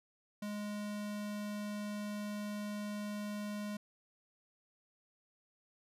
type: tone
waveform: square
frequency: 207.7 Hz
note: G#3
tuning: in tune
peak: -39 dBFS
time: 0.42-3.77 s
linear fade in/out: 5 ms
effects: resampled to 32000 Hz